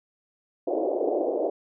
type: band-pass noise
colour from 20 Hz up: pink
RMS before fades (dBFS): -26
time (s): 0.67-1.5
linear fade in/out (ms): 5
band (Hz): 320 to 690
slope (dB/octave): 48
effects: none